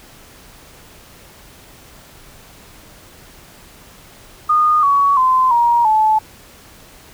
sine tone with pitch steps, 1226 / 1124.2 / 1030.9 / 945.4 / 866.9 Hz, D#6 / C#6 / C6 / A#5 / A5, -26 / +24 / -26 / +24 / -26 cents, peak -10 dBFS, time 4.49-6.19 s, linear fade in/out 10 ms, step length 340 ms, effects pink hiss -43 dBFS RMS until 7.13 s

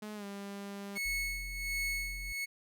sawtooth tone with pitch glide, 211.8 to 199.91 Hz, G#3 to G3, +34 to +34 cents, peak -37 dBFS, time 0.02-0.98 s, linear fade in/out 5 ms, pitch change -100 cents, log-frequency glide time 0.15-0.25 s
40% pulse tone with tremolo, 2200 Hz, C#7, 14 cents flat, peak -31 dBFS, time 0.95-2.46 s, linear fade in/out 20 ms, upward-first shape sine, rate 1.4 Hz, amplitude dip 65%
triangle tone, 46.25 Hz, F#1, in tune, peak -39 dBFS, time 1.05-2.33 s, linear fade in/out 10 ms
effects none

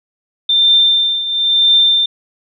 sine tone with tremolo, 3583 Hz, A7, 31 cents sharp, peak -6 dBFS, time 0.49-2.06 s, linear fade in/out 5 ms, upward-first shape triangle, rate 0.99 Hz, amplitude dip 75%, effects none

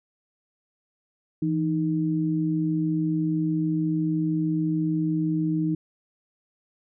sine tone pair together, 164.81 / 311.1 Hz, E3 / D#4, 0 / 0 cents, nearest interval major seventh, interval 1100 cents, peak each -25 / -24 dBFS, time 1.42-5.75 s, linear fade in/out 5 ms, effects none

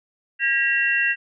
sine tone cluster, 1620 / 1919 / 2732 Hz, G#6 / A#6 / F7, -43 / +50 / -39 cents, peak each -22 dBFS, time 0.39-1.16 s, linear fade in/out 50 ms, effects none

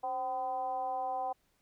sine tone with frequency modulation, 769 Hz, G5, 33 cents flat, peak -32 dBFS, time 0.03-1.33 s, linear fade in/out 10 ms, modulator 244 Hz, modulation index 0.68, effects pink hiss -74 dBFS RMS until 1.61 s

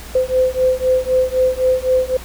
sine beating tone pair, 511 / 514.9 Hz, C5 / C5, -41 / -28 cents, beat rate 3.9 Hz, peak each -16 dBFS, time 0.15-2.17 s, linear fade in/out 5 ms, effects added 60 Hz sine -33 dBFS peak until 2.24 s + pink hiss -36 dBFS RMS until 2.24 s

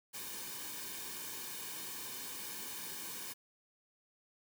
white noise with comb filter, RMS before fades -44 dBFS, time 0.13-3.34 s, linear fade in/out 20 ms, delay 1.5 ms, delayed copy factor -0.7, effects none

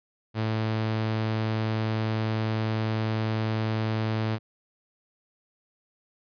sawtooth tone, 110 Hz, A2, in tune, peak -21 dBFS, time 0.34-4.39 s, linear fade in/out 50 ms, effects resampled to 11025 Hz

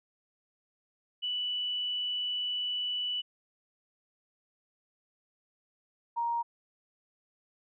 sine tone pair in turn, 2965 / 937.7 Hz, F#7 / A#5, +3 / +10 cents, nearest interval octave + minor sixth, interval 1993 cents, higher first, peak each -30 / -28 dBFS, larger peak second, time 1.22-3.22 / 6.16-6.43 s, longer first, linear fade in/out 20 ms, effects none

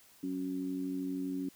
harmonic tone, 92.5 Hz, F#2, in tune, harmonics 2 / 3 / 4, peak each -42 / -34 / -46 dBFS, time 0.23-1.49 s, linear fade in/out 5 ms, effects white hiss -61 dBFS RMS until 1.55 s

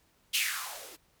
violet noise with band-pass filter sweep, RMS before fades -34 dBFS, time 0.33-0.97 s, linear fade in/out 20 ms, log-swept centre 3200 to 300 Hz, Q 4.6, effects pink hiss -68 dBFS RMS until 1.2 s

